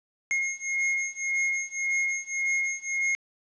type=beating tone pair; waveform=square; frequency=2149 / 2150.8 Hz; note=C7 / C7; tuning=+46 / +47 cents; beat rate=1.8 Hz; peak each=-30 / -29 dBFS; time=0.31-3.15 s; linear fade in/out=0 ms; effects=resampled to 16000 Hz + 10-bit